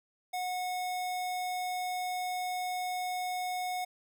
square tone, 730 Hz, F#5, 24 cents flat, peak -33 dBFS, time 0.33-3.85 s, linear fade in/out 10 ms, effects none

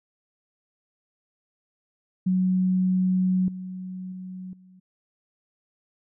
sine tone with level steps, 185 Hz, F#3, in tune, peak -19 / -32 / -34 / -49 dBFS, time 2.26-4.8 s, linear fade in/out 10 ms, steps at 3.48 / 4.12 / 4.53 s, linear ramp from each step 2 ms, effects none

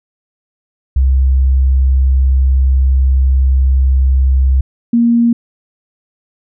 sine tone pair in turn, 65.9 / 234.8 Hz, C2 / A#3, +13 / +13 cents, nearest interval octave + minor seventh, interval 2200 cents, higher second, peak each -7 dBFS, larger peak neither, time 0.96-4.61 / 4.93-5.33 s, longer first, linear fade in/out 5 ms, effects none

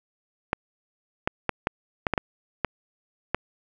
clicks, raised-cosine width 0.5 ms, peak -7 dBFS, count 9, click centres 0.531 / 1.275 / 1.493 / 1.671 / 2.068 / 2.137 / 2.178 / 2.647 / 3.346 s, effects none

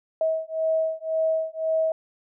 sine beating tone pair, 640 / 641.9 Hz, D#5 / E5, +49 / -46 cents, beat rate 1.9 Hz, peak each -25 dBFS, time 0.21-1.92 s, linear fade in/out 2 ms, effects none

